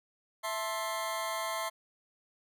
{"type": "chord", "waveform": "sawtooth", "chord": "A minor", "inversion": "second", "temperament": "just", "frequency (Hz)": [660, 880, 1056], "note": ["E5", "A5", "C6"], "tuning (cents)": [2, 0, 16], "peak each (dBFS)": [-33, -36, -32], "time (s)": [0.43, 1.7], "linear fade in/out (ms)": 20, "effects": []}